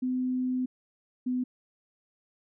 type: tone pair in turn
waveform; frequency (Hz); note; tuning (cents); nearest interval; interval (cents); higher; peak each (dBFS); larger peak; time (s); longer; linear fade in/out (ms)
sine; 254.3 / 251.5; C4 / B3; -49 / +32; unison; 19; first; -26; neither; 0.02-0.66 / 1.26-1.44; first; 10
effects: none